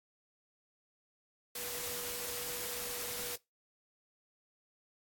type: tone in noise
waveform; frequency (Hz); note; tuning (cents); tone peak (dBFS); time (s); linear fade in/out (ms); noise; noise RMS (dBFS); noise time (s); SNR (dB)
sine; 485.1; B4; -31; -48; 1.55-3.36; 5; white; -40; 1.55-3.36; -11
effects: noise-tail reverb RT60 0.2 s tail -21 dB re dry + AAC 64 kbps